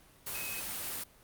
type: tone in noise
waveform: sine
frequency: 2544 Hz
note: D#7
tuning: 38 cents sharp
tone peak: -41 dBFS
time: 0.34-0.61 s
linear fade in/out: 10 ms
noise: white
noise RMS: -38 dBFS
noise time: 0.26-1.04 s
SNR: -6 dB
effects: pink hiss -60 dBFS RMS until 1.23 s + Opus 32 kbps